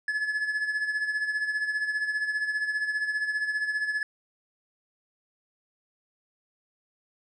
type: tone with tremolo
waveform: triangle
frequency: 1712 Hz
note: A6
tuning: 48 cents flat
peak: -22 dBFS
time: 0.08-4.03 s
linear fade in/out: 2 ms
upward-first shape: sine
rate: 15 Hz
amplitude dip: 60%
effects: resampled to 24000 Hz